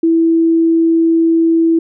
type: tone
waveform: sine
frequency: 329.2 Hz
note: E4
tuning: 2 cents flat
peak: -8 dBFS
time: 0.03-1.79 s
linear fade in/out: 5 ms
effects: none